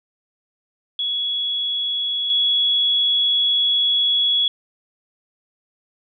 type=tone pair in turn; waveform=sine; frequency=3364 / 3364 Hz; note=G#7 / G#7; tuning=+22 / +22 cents; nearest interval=unison; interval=0 cents; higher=neither; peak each=-20 / -15 dBFS; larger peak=second; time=0.99-2.3 / 2.3-4.48 s; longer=second; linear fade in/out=2 ms; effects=none